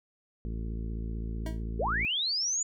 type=harmonic tone; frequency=55.7 Hz; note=A1; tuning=22 cents sharp; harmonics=1 / 2 / 3 / 4 / 5 / 6 / 7 / 8; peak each=-33 / -41 / -43 / -43 / -51 / -49 / -53 / -54 dBFS; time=0.45-2.05 s; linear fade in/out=0 ms
type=tone with exponential decay; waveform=25% pulse; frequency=319.6 Hz; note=D#4; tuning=47 cents sharp; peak=-30 dBFS; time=1.46-1.63 s; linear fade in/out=2 ms; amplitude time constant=35 ms
type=linear sweep; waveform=sine; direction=up; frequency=349.2 to 7040 Hz; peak=-27 dBFS; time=1.79-2.63 s; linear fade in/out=5 ms
effects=none